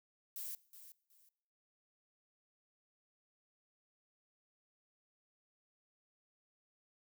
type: noise with echo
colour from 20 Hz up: violet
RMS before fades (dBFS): -44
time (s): 0.36-0.55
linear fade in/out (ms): 2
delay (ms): 370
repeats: 2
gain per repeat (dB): -12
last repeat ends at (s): 1.29
effects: noise-tail reverb RT60 0.8 s tail -22 dB re dry

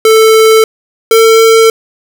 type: tone pair in turn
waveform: square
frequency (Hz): 441.4 / 449.4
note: A4 / A4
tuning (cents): +5 / +37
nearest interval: unison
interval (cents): 32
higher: second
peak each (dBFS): -3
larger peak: neither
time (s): 0.05-0.64 / 1.11-1.7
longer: neither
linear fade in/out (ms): 2
effects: none

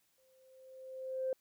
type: tone with exponential growth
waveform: sine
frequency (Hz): 522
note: C5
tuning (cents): -4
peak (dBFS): -30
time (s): 0.18-1.33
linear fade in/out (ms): 2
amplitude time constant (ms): 250
effects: tanh soft clip ceiling -26 dBFS + white hiss -75 dBFS RMS until 1.4 s

